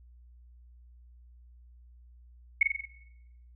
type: tone with echo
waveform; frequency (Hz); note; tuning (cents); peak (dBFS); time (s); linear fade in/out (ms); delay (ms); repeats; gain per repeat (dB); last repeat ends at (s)
sine; 2199; C#7; -14; -17; 2.61-2.63; 5; 45; 5; -4; 2.855
effects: noise-tail reverb RT60 0.9 s tail -17 dB re dry + added 60 Hz sine -52 dBFS peak until 3.55 s